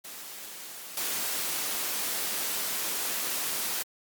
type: noise with level steps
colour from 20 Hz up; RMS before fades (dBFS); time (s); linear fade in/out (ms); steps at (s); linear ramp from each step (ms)
white; -42 / -31; 0.04-3.83; 10; 0.97; 2
effects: high-pass 200 Hz 12 dB/octave + Opus 48 kbps